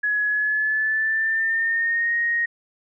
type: tone with pitch glide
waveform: sine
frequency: 1686 to 1870.7 Hz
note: G#6 to A#6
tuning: +26 to +6 cents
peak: -19 dBFS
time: 0.03-2.46 s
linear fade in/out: 10 ms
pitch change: +180 cents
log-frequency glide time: 0.26-2.15 s
effects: none